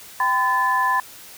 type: tone cluster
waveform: sine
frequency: 783 / 1014 / 1743 Hz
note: G5 / B5 / A6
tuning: -2 / +45 / -17 cents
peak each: -27 / -18 / -23 dBFS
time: 0.2-1 s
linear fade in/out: 2 ms
effects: white hiss -42 dBFS RMS until 1.37 s